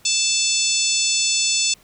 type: harmonic tone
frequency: 880 Hz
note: A5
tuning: in tune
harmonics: 3 / 4 / 5 / 6 / 7 / 8 / 9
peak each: -25 / -25 / -25 / -25 / -25 / -25 / -25 dBFS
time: 0.05-1.74 s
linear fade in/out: 5 ms
effects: pink hiss -53 dBFS RMS until 1.83 s